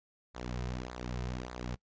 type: tone with flanger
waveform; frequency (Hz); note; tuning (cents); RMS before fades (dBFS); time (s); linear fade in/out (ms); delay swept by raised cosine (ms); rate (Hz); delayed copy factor
sawtooth; 61.74; B1; 0; -39; 0.34-1.76; 20; 0.34 to 3.64; 1.7; -0.75
effects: noise-tail reverb RT60 0.1 s tail -23 dB re dry + resampled to 16000 Hz